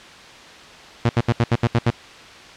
sawtooth tone bursts, 117.9 Hz, A#2, 20 cents sharp, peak -10 dBFS, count 8, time 1.05-1.904 s, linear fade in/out 5 ms, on 42 ms, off 74 ms, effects white hiss -41 dBFS RMS until 2.56 s + low-pass 4000 Hz 12 dB/octave

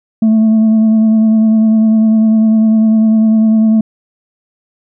sine tone with vibrato, 220 Hz, A3, in tune, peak -3 dBFS, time 0.22-3.81 s, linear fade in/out 5 ms, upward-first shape sine, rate 10 Hz, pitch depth 21 cents each way, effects tanh soft clip ceiling -5 dBFS

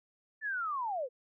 sine linear sweep, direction down, 1779 to 466.2 Hz, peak -32 dBFS, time 0.41-1.09 s, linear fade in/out 50 ms, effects none

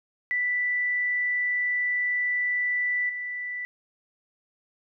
sine tone with level steps, 1975.5 Hz, B6, in tune, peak -23 / -30 dBFS, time 0.31-3.65 s, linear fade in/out 0 ms, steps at 3.09 s, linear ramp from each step 5 ms, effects none

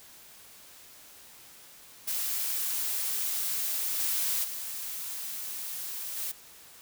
blue noise with level steps, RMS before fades -31 / -29 / -37 / -34 dBFS, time 2.07-6.32 s, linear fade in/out 10 ms, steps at 3.98 / 4.43 / 6.16 s, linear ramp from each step 20 ms, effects white hiss -52 dBFS RMS until 6.81 s

